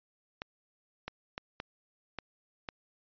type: clicks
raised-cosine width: 0.3 ms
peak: -21 dBFS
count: 6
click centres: 0.419 / 1.08 / 1.379 / 1.601 / 2.187 / 2.688 s
effects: resampled to 11025 Hz